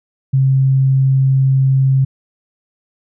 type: tone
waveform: sine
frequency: 133.8 Hz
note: C3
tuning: 39 cents sharp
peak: -9 dBFS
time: 0.33-2.05 s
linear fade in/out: 10 ms
effects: none